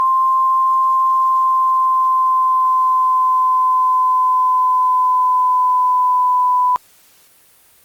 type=tone with pitch glide; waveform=sine; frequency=1049 to 997.6 Hz; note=C6 to B5; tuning=+4 to +17 cents; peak=-11 dBFS; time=0-6.76 s; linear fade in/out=0 ms; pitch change=-87 cents; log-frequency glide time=1.01-6.58 s; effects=white hiss -50 dBFS RMS until 7.84 s + Opus 32 kbps